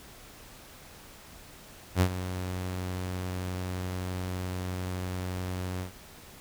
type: tone with ADSR envelope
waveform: sawtooth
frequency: 91.6 Hz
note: F#2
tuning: 17 cents flat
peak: -15 dBFS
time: 1.95-5.92 s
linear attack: 62 ms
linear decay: 72 ms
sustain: -13 dB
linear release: 110 ms
effects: pink hiss -50 dBFS RMS until 6.4 s